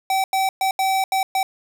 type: tone bursts at uneven times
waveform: square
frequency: 768 Hz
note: G5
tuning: 36 cents flat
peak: -18 dBFS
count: 6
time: 0.1-0.24 / 0.33-0.49 / 0.61-0.71 / 0.79-1.04 / 1.12-1.23 / 1.35-1.43 s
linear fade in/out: 2 ms
effects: 9-bit